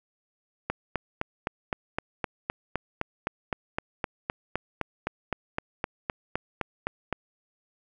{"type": "click train", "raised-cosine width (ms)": 0.5, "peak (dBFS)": -12, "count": 26, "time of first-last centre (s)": [0.7, 7.127], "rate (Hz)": 3.89, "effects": []}